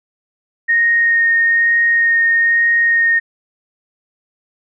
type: tone with vibrato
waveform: sine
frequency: 1854 Hz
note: A#6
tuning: 10 cents flat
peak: -10 dBFS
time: 0.68-3.2 s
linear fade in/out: 20 ms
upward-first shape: sine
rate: 1.1 Hz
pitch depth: 9 cents each way
effects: none